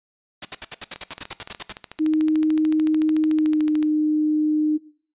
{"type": "noise bursts", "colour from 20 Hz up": "white", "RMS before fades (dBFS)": -28, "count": 14, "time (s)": [0.42, 1.726], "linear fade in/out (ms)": 5, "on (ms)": 32, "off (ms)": 66}
{"type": "click train", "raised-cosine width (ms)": 0.2, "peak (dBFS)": -17, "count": 40, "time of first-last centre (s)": [0.96, 3.828], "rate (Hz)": 13.6}
{"type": "tone with pitch glide", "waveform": "sine", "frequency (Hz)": [311.1, 305.6], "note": ["D#4", "D#4"], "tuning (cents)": [0, -31], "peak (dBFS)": -17, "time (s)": [1.99, 4.78], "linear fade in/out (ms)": 20, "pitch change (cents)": -31, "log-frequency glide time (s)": [3.29, 3.66]}
{"effects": ["noise-tail reverb RT60 0.5 s tail -19 dB re dry", "resampled to 8000 Hz"]}